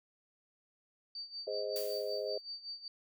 sine tone with tremolo, 4613 Hz, D8, 32 cents flat, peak -39 dBFS, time 1.15-2.88 s, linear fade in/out 2 ms, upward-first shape sine, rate 5.3 Hz, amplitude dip 80%
sine chord, Ab major, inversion none, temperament just, 415.3 / 519.1 / 623 Hz, Ab4 / C5 / Eb5, 0 / -14 / +2 cents, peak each -39 dBFS, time 1.47-2.38 s, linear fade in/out 5 ms
blue noise with exponential decay, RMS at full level -41 dBFS, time 1.76-2.41 s, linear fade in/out 1 ms, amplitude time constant 140 ms
effects none

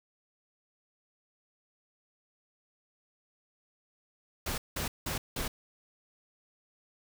pink noise bursts, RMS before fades -34 dBFS, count 4, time 4.46-5.48 s, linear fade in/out 5 ms, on 120 ms, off 180 ms, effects none

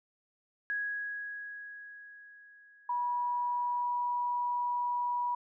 sine tone with exponential decay, 1661.2 Hz, G#6, in tune, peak -30 dBFS, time 0.7-3.83 s, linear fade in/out 0 ms, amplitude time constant 680 ms
sine tone, 972 Hz, B5, 28 cents flat, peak -29 dBFS, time 2.89-5.35 s, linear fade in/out 5 ms
effects none

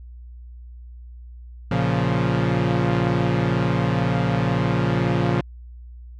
sawtooth chord, Bb minor, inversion none, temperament equal, 116.54 / 138.59 / 174.61 Hz, Bb2 / Db3 / F3, 0 / 0 / 0 cents, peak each -19 dBFS, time 1.71-5.41 s, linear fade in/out 5 ms, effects added 60 Hz sine -37 dBFS peak until 6.19 s + low-pass 3000 Hz 12 dB/octave

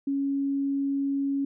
sine tone, 277.2 Hz, C#4, in tune, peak -24 dBFS, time 0.07-1.45 s, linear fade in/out 5 ms, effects none

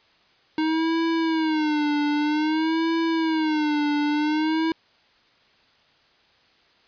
square tone with vibrato, 311.1 Hz, D#4, in tune, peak -21 dBFS, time 0.58-4.72 s, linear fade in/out 2 ms, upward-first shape sine, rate 0.52 Hz, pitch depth 99 cents each way, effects white hiss -59 dBFS RMS until 6.87 s + resampled to 11025 Hz

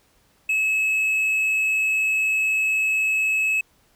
triangle tone, 2584 Hz, E7, 35 cents flat, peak -17 dBFS, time 0.49-3.61 s, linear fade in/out 5 ms, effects pink hiss -61 dBFS RMS until 3.95 s

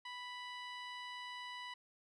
15% pulse tone, 987.8 Hz, B5, in tune, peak -38 dBFS, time 0.05-1.74 s, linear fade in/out 5 ms, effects low-pass 5000 Hz 12 dB/octave

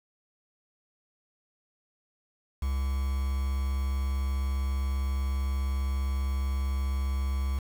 triangle tone with quantisation, 67.6 Hz, C#2, 43 cents flat, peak -24 dBFS, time 2.62-7.59 s, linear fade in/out 5 ms, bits 7, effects none

